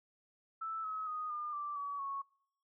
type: tone with pitch steps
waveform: sine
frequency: 1318.5 / 1280.2 / 1243.1 / 1207 / 1171.9 / 1137.9 / 1104.9 Hz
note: E6 / D#6 / D#6 / D6 / D6 / C#6 / C#6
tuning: 0 / +49 / -2 / +47 / -4 / +45 / -6 cents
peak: -37 dBFS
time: 0.61-2.22 s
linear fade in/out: 10 ms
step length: 230 ms
effects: noise-tail reverb RT60 0.7 s tail -24 dB re dry